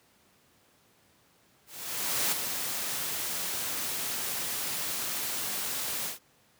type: noise with ADSR envelope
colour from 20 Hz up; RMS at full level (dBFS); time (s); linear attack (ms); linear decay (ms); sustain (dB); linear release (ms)
white; -27; 1.66-6.19; 660; 14; -6; 130
effects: pink hiss -64 dBFS RMS until 6.59 s + high-pass 100 Hz 12 dB/octave